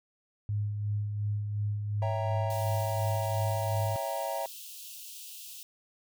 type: tone with tremolo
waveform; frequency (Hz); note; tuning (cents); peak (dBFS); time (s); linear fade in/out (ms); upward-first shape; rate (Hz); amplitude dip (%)
sine; 103.83; G#2; 0; -27; 0.49-3.96; 0; sine; 2.8; 40
type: chord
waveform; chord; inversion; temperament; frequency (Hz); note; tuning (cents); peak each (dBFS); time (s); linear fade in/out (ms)
triangle; C# diminished seventh; none; equal; 554.4 / 659.3 / 784 / 932.3; C#5 / E5 / G5 / Bb5; 0 / 0 / 0 / 0; -35 / -33 / -36 / -35; 2.02-4.46; 2
type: high-pass noise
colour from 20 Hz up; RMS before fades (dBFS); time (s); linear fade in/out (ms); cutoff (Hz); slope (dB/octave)
white; -45; 2.5-5.63; 2; 2600; 96
effects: none